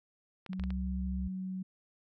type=clicks; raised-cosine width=0.3 ms; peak=-30 dBFS; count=5; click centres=0.463 / 0.532 / 0.597 / 0.638 / 0.705 s
type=tone; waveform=sine; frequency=187.2 Hz; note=F#3; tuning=20 cents sharp; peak=-35 dBFS; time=0.49-1.63 s; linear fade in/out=10 ms
type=tone with vibrato; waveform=sine; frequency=67.3 Hz; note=C2; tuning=49 cents sharp; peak=-34 dBFS; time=0.59-1.28 s; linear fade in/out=5 ms; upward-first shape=square; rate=11 Hz; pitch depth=17 cents each way
effects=none